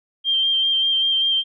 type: tone with vibrato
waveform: sine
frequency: 3168 Hz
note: G7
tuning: 18 cents sharp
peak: -16 dBFS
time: 0.24-1.44 s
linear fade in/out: 50 ms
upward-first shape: square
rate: 5.1 Hz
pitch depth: 13 cents each way
effects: none